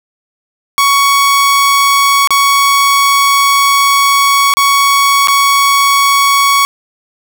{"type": "tone with dropouts", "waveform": "sawtooth", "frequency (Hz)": 1117, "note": "C#6", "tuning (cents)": 13, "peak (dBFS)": -3, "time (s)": [0.78, 6.65], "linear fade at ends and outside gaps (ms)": 0, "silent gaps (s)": [[2.274, 2.306], [4.538, 4.57], [5.273, 5.283]], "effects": []}